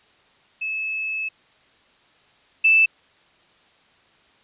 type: tone pair in turn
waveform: sine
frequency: 2600 / 2638 Hz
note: E7 / E7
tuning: -24 / +1 cents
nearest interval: unison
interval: 25 cents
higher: second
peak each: -24 / -12 dBFS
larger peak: second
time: 0.61-1.29 / 2.64-2.86 s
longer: first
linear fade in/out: 10 ms
effects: white hiss -57 dBFS RMS until 4.43 s + resampled to 8000 Hz